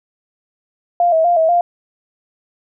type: tone with vibrato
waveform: sine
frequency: 671 Hz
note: E5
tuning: 31 cents sharp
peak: -10 dBFS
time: 1-1.61 s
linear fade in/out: 2 ms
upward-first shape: square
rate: 4.1 Hz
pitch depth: 69 cents each way
effects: none